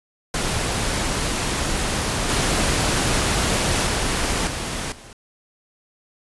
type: noise with level steps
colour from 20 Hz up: pink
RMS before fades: -23 / -20 / -22 / -27 / -42 dBFS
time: 0.34-5.13 s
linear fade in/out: 2 ms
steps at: 2.29 / 3.87 / 4.47 / 4.92 s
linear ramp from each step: 2 ms
effects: resampled to 24000 Hz